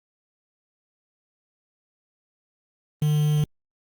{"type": "tone with quantisation", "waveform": "triangle", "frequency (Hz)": 150.4, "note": "D3", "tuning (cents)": 42, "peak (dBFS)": -16, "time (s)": [3.02, 3.44], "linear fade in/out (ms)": 2, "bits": 6, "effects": ["Opus 32 kbps"]}